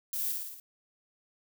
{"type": "noise with echo", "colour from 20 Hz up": "violet", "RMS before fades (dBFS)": -34, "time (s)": [0.13, 0.32], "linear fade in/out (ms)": 2, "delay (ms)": 56, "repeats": 5, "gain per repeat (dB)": -3, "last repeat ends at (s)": 0.6, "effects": []}